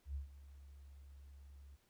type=tone with ADSR envelope; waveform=sine; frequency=69.6 Hz; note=C#2; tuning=8 cents sharp; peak=-38 dBFS; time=0.05-1.77 s; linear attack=100 ms; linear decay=120 ms; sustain=-16 dB; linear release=25 ms; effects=pink hiss -75 dBFS RMS until 1.89 s